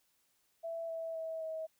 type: tone with pitch steps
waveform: sine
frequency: 663 / 655 / 647.1 / 639.3 Hz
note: E5 / E5 / E5 / D#5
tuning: +10 / -11 / -32 / +47 cents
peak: -37 dBFS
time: 0.63-1.67 s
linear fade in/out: 20 ms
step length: 260 ms
effects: white hiss -75 dBFS RMS until 1.79 s